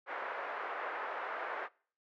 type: band-pass noise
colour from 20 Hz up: white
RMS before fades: -40 dBFS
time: 0.06-1.69 s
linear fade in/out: 50 ms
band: 450 to 1700 Hz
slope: 24 dB/octave
effects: noise-tail reverb RT60 0.5 s tail -25 dB re dry